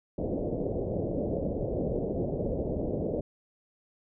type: low-pass noise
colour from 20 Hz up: white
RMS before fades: -31 dBFS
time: 0.18-3.21 s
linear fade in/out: 5 ms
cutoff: 600 Hz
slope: 48 dB/octave
effects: none